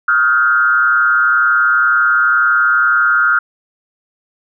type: tone with frequency modulation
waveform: sine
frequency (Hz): 1405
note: F6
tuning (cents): +10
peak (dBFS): -9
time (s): 0.08-3.39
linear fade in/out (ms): 5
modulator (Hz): 132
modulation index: 0.9
effects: none